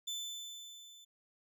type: tone with level ramp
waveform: 30% pulse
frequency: 3520 Hz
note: A7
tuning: in tune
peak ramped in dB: -34 to -53 dBFS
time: 0.07-1.05 s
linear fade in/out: 10 ms
effects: none